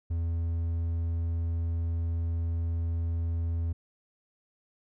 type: tone with hard clipping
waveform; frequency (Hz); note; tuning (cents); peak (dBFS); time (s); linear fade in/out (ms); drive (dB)
triangle; 83.7; E2; +27; -28; 0.1-3.73; 10; 6
effects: none